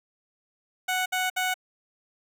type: tone bursts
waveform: 15% pulse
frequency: 740 Hz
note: F#5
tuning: in tune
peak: -18 dBFS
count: 3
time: 0.88-1.542 s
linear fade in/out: 10 ms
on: 180 ms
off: 61 ms
effects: none